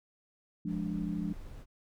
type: chord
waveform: sine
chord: D diminished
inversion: first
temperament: equal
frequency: 174.61 / 207.7 / 293.7 Hz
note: F3 / Ab3 / D4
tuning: 0 / 0 / 0 cents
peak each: -35 / -36 / -38 dBFS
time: 0.65-1.33 s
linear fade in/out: 5 ms
type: noise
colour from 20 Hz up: brown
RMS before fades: -46 dBFS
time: 0.66-1.66 s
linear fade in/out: 50 ms
effects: none